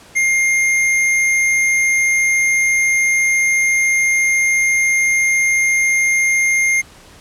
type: tone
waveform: square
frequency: 2119 Hz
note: C7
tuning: 21 cents sharp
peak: -13 dBFS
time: 0.15-6.82 s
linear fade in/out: 20 ms
effects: pink hiss -43 dBFS RMS until 7.2 s + low-pass 10000 Hz 12 dB/octave